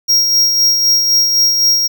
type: tone with tremolo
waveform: square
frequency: 5600 Hz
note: F8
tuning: 4 cents sharp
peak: -8 dBFS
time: 0.08-1.88 s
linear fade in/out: 20 ms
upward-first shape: sine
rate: 3.9 Hz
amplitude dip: 40%
effects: 8-bit